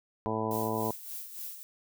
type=harmonic tone; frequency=110 Hz; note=A2; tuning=in tune; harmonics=1 / 2 / 3 / 4 / 5 / 6 / 7 / 8 / 9; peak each=-38 / -36 / -38 / -35 / -40 / -39 / -40 / -40 / -36 dBFS; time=0.26-0.91 s; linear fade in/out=0 ms
type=noise with tremolo; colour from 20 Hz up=violet; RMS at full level=-39 dBFS; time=0.51-1.63 s; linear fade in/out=0 ms; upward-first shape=sine; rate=3.5 Hz; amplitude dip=60%
effects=none